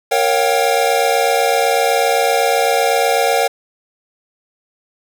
square chord, G half-diminished seventh, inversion first, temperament equal with one note detuned, 466.2 / 554.4 / 716 / 784 Hz, Bb4 / Db5 / F5 / G5, 0 / 0 / +43 / 0 cents, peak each -19 dBFS, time 0.11-3.48 s, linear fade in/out 10 ms, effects 7-bit

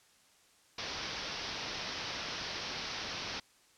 white low-pass noise, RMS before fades -40 dBFS, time 0.78-3.4 s, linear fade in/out 5 ms, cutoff 5800 Hz, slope 96 dB/octave, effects white hiss -65 dBFS RMS until 3.77 s + low-pass 9000 Hz 12 dB/octave

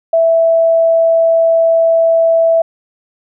sine tone, 659.3 Hz, E5, in tune, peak -7 dBFS, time 0.13-2.62 s, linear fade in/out 5 ms, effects none

